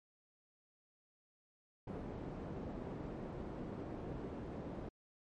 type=low-pass noise; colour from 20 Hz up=white; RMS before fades=-45 dBFS; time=1.87-4.89 s; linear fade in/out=5 ms; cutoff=410 Hz; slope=12 dB/octave; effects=MP3 48 kbps